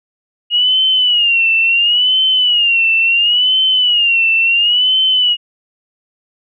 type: tone with vibrato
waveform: sine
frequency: 2865 Hz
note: F7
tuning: 44 cents sharp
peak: -9 dBFS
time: 0.5-5.37 s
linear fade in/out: 50 ms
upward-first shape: sine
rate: 0.72 Hz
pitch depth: 120 cents each way
effects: none